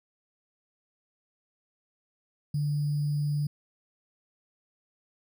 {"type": "tone with sample-and-hold", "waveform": "sine", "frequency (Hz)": 146.83, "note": "D3", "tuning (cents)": 0, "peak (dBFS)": -25, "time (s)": [2.54, 3.47], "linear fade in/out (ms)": 5, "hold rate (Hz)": 4900, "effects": []}